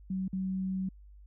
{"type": "tone with dropouts", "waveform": "sine", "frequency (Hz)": 188.7, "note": "F#3", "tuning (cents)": 34, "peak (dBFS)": -30, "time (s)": [0.1, 0.89], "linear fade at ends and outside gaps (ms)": 5, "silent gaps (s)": [0.281, 0.329], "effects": ["added 50 Hz sine -50 dBFS peak until 1.26 s"]}